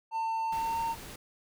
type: tone with pitch glide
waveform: triangle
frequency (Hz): 898 to 914.8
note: A5 to A#5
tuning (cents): +35 to -33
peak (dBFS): -27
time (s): 0.11-0.96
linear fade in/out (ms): 50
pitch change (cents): +32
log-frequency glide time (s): 0.53-0.79
type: noise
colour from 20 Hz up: pink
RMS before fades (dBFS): -45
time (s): 0.52-1.16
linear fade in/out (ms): 5
effects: none